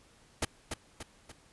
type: noise with echo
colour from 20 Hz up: pink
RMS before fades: -29 dBFS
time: 0.42-0.45 s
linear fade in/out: 5 ms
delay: 290 ms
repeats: 3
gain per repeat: -6 dB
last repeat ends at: 1.32 s
effects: pink hiss -62 dBFS RMS until 1.52 s + resampled to 24000 Hz